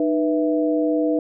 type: tone cluster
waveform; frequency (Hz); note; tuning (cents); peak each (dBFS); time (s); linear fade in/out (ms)
sine; 305.9 / 491.1 / 657; D#4 / B4 / E5; -29 / -10 / -6; -19 / -23 / -25; 0-1.19; 2
effects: none